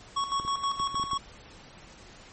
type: tone with tremolo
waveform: square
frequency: 1109 Hz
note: C#6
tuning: in tune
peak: -26 dBFS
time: 0.16-1.18 s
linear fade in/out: 10 ms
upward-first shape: square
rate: 6.3 Hz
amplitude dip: 65%
type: clicks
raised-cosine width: 3 ms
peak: -27 dBFS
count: 7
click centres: 0.399 / 0.45 / 0.8 / 0.945 / 0.998 / 1.039 / 1.133 s
effects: pink hiss -50 dBFS RMS until 2.32 s + MP3 32 kbps